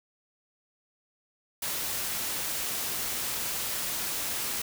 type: noise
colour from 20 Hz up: white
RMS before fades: -32 dBFS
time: 1.62-4.62 s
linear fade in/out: 5 ms
effects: none